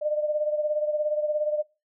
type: beating tone pair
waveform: sine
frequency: 600 / 617 Hz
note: D5 / D#5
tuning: +37 / -15 cents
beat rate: 17 Hz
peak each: -24 / -30 dBFS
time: 0.01-1.63 s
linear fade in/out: 20 ms
effects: noise-tail reverb RT60 0.3 s tail -23 dB re dry